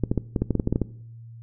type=clicks; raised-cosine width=3 ms; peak=-9 dBFS; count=12; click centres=0.037 / 0.115 / 0.177 / 0.362 / 0.42 / 0.507 / 0.553 / 0.598 / 0.674 / 0.726 / 0.759 / 0.817 s; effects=noise-tail reverb RT60 0.7 s tail -20 dB re dry + added 115 Hz sine -40 dBFS peak until 1.42 s